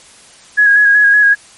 sine tone with vibrato, 1661.2 Hz, G#6, in tune, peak -5 dBFS, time 0.57-1.35 s, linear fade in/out 20 ms, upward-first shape square, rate 5.3 Hz, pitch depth 23 cents each way, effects white hiss -41 dBFS RMS until 1.57 s + MP3 48 kbps

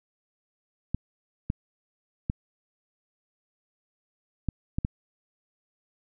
clicks, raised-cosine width 5 ms, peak -14 dBFS, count 6, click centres 0.946 / 1.501 / 2.299 / 4.487 / 4.785 / 4.849 s, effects none

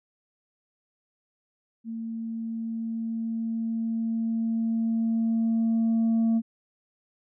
sine tone with level ramp, 226.7 Hz, A#3, 48 cents flat, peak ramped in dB -31 to -17 dBFS, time 1.84-6.42 s, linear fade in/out 50 ms, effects tanh soft clip ceiling -19 dBFS

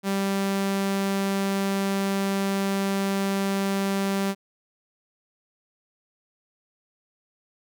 sawtooth tone, 196.1 Hz, G3, 1 cent sharp, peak -19 dBFS, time 0.03-4.35 s, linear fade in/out 50 ms, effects none

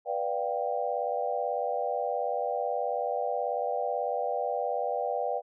sine chord, G dominant seventh, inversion first, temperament just, 490 / 588 / 705.6 / 784 Hz, B4 / D5 / F5 / G5, -14 / +2 / +18 / 0 cents, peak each -33 dBFS, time 0.05-5.42 s, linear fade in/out 50 ms, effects none

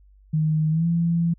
sine tone with pitch glide, 155.56 to 168.66 Hz, D#3 to E3, 0 to +40 cents, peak -18 dBFS, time 0.33-1.34 s, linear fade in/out 10 ms, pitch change +140 cents, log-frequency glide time 0.7-0.86 s, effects added 49 Hz sine -50 dBFS peak until 1.38 s

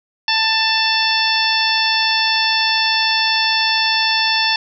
harmonic tone with a mistuned harmonic, 888 Hz, A5, 16 cents sharp, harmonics 1 / 2 / 3 / 4 / 5 / 6, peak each -21 / -21 / -21 / -21 / -21 / -21 dBFS, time 0.28-4.56 s, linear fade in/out 2 ms, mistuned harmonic 4, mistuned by -28 cents, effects none

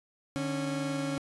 30% pulse tone pair together, 148.89 / 275.6 Hz, D3 / C#4, +24 / -10 cents, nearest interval major seventh, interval 1066 cents, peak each -33 / -29 dBFS, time 0.36-1.18 s, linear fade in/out 0 ms, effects resampled to 24000 Hz

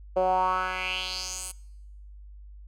10% pulse tone with band-pass filter sweep, 185 Hz, F#3, in tune, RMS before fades -28 dBFS, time 0.16-1.52 s, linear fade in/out 10 ms, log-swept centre 540 to 9700 Hz, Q 3.8, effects noise-tail reverb RT60 1.0 s tail -25 dB re dry + added 50 Hz sine -43 dBFS peak until 2.67 s

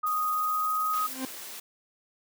sine tone with pitch glide, 1244.5 to 1253.9 Hz, D#6 to D#6, 0 to +13 cents, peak -25 dBFS, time 0.03-1.07 s, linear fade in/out 10 ms, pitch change +13 cents, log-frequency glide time 0.37-0.76 s
violet noise with tremolo, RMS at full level -37 dBFS, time 0.06-1.14 s, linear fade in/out 10 ms, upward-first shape triangle, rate 19 Hz, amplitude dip 35%
white high-pass noise, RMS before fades -41 dBFS, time 0.93-1.6 s, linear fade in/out 5 ms, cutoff 240 Hz, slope 12 dB/octave
40% pulse tone with exponential growth, 261.6 Hz, C4, in tune, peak -27 dBFS, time 1.01-1.25 s, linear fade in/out 1 ms, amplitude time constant 52 ms
effects none

